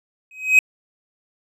triangle tone with exponential growth, 2530 Hz, D#7, 28 cents sharp, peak -4 dBFS, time 0.31-0.59 s, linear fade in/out 2 ms, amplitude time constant 60 ms, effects resampled to 32000 Hz

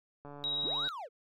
click train, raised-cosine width 1 ms, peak -34 dBFS, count 91, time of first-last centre 0.25-0.875 s, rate 144 Hz
sine tone, 3821 Hz, A#7, 42 cents sharp, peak -31 dBFS, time 0.44-0.89 s, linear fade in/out 0 ms
triangle linear two-way sweep, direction up then down, 58.5 to 1568 to 409.5 Hz, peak -37 dBFS, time 0.62-1.09 s, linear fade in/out 50 ms, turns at 0.86 s
effects none

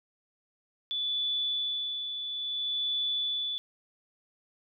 sine tone with tremolo, 3466 Hz, A7, 27 cents flat, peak -27 dBFS, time 0.91-3.58 s, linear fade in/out 0 ms, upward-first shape sine, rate 0.59 Hz, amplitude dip 50%, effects none

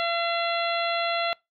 harmonic tone, 680 Hz, F5, 46 cents flat, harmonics 1 / 2 / 3 / 4 / 5 / 6, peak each -27 / -30 / -32 / -33 / -34 / -35 dBFS, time 0-1.33 s, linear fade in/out 0 ms, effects noise-tail reverb RT60 0.2 s tail -24 dB re dry

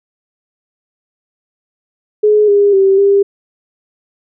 sine tone with pitch steps, 422.1 / 405.7 / 387.8 / 398.9 Hz, G#4 / G#4 / G4 / G4, +28 / -41 / -19 / +30 cents, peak -6 dBFS, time 2.23-3.23 s, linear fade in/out 10 ms, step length 250 ms, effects none

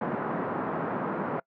pink band-pass noise, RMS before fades -31 dBFS, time 0.01-1.4 s, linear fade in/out 5 ms, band 170 to 1400 Hz, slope 24 dB/octave, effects noise-tail reverb RT60 0.1 s tail -24 dB re dry

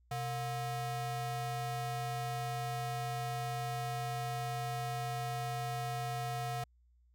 square ring-modulated tone, 293.5 Hz, D4, 1 cent flat, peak -33 dBFS, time 0.11-6.64 s, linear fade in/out 5 ms, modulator 421 Hz, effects added 60 Hz sine -64 dBFS peak until 7.14 s

